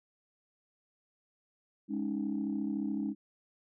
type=chord; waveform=sine; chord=Ab suspended fourth; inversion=none; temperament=equal; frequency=207.7 / 277.2 / 311.1 Hz; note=Ab3 / Db4 / Eb4; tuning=0 / 0 / 0 cents; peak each=-34 / -35 / -36 dBFS; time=1.88-3.15 s; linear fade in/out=50 ms; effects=tanh soft clip ceiling -24 dBFS